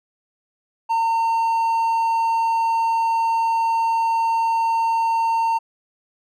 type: tone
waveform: triangle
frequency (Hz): 911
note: A#5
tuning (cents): -40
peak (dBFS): -15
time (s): 0.89-5.59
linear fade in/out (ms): 20
effects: none

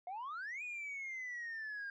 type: exponential two-way sweep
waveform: sine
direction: up then down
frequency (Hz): 698.5 to 2489 to 1599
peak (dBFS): -39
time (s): 0.07-1.9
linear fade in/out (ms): 2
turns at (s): 0.63
effects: tanh soft clip ceiling -39 dBFS

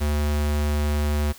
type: tone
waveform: square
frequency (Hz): 74.1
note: D2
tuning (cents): +16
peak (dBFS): -21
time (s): 0-1.33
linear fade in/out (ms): 20
effects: white hiss -46 dBFS RMS until 1.38 s

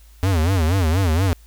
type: tone with vibrato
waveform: square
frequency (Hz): 87.31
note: F2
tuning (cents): 0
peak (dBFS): -16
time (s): 0.23-1.33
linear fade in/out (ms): 0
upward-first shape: sine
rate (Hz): 4.2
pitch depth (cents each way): 210
effects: added 54 Hz sine -44 dBFS peak until 1.46 s + white hiss -55 dBFS RMS until 1.46 s

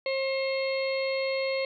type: harmonic tone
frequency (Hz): 535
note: C5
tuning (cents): +38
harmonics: 1 / 2 / 4 / 5 / 6 / 7 / 8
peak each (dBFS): -27 / -42 / -34 / -41 / -47 / -47 / -38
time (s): 0.06-1.65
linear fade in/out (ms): 2
effects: none

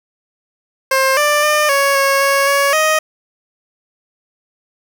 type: tone with pitch steps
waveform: 15% pulse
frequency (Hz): 531 / 592 / 602 / 556 / 549 / 553 / 560 / 625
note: C5 / D5 / D5 / C#5 / C#5 / C#5 / C#5 / D#5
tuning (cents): +25 / +14 / +43 / +5 / -17 / -4 / +18 / +8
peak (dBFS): -5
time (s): 0.91-2.99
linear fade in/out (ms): 5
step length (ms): 260
effects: none

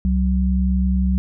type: tone pair together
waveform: sine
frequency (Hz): 66.2 / 187.24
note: C2 / F#3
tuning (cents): +21 / +21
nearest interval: octave + tritone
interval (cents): 1800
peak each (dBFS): -17 / -19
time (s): 0.05-1.18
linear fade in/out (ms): 0
effects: none

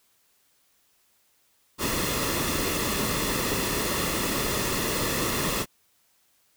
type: noise with comb filter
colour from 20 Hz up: pink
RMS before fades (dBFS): -27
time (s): 1.78-5.66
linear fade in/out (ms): 50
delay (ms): 1.3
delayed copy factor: -0.55
effects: white hiss -66 dBFS RMS until 6.56 s

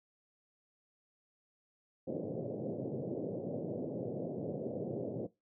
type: band-pass noise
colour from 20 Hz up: white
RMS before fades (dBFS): -39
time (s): 2.07-5.27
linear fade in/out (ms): 10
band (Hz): 110 to 580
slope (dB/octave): 48
effects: noise-tail reverb RT60 0.2 s tail -19 dB re dry

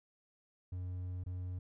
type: tone with dropouts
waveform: triangle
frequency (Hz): 90.7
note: F#2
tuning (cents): -34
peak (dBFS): -36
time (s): 0.72-1.59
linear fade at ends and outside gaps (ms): 5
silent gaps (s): 1.238-1.262
effects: none

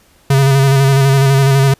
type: tone with vibrato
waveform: square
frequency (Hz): 136.5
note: C#3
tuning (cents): -26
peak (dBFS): -8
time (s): 0.3-1.74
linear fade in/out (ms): 5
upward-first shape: square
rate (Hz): 12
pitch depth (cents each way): 26
effects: pink hiss -50 dBFS RMS until 1.79 s + resampled to 32000 Hz

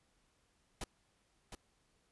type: noise with echo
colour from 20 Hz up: pink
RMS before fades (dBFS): -41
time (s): 0.81-0.84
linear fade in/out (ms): 2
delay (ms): 710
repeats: 1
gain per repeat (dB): -7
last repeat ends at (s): 1.55
effects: pink hiss -75 dBFS RMS until 2.11 s + resampled to 24000 Hz

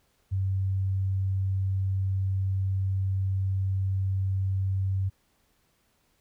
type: tone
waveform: sine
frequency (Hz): 95.9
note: G2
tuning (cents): -37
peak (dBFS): -24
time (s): 0.31-5.1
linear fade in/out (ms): 20
effects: pink hiss -69 dBFS RMS until 6.2 s

